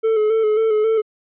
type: tone with vibrato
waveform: triangle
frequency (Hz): 436.1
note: A4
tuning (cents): -15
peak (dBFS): -12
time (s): 0.03-1.02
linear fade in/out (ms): 20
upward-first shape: square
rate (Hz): 3.7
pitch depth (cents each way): 36
effects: resampled to 8000 Hz